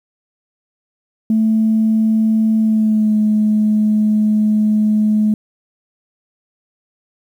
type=tone with pitch glide; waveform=sine; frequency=220 to 213.4 Hz; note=A3 to G#3; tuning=0 to +47 cents; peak=-10 dBFS; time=1.3-5.34 s; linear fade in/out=2 ms; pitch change=-53 cents; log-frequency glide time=2.59-3.16 s; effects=tanh soft clip ceiling -6 dBFS + 8-bit